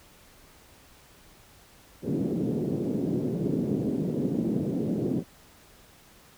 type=band-pass noise; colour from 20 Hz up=pink; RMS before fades=-28 dBFS; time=2.02-5.24 s; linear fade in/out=50 ms; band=150 to 400 Hz; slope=24 dB/octave; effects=pink hiss -55 dBFS RMS until 6.37 s